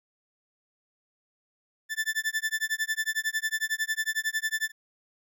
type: tone with tremolo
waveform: 40% pulse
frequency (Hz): 1760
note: A6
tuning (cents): 0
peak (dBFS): -23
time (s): 1.89-4.72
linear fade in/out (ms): 50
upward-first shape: sine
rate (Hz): 11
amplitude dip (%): 100
effects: none